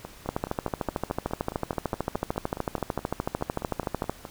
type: two click trains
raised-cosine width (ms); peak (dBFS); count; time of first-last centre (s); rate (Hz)
1; -12 / -21; 52 / 21; 0.29-4.096 / 0.05-4.252; 13.4 / 4.76
effects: pink hiss -49 dBFS RMS until 4.3 s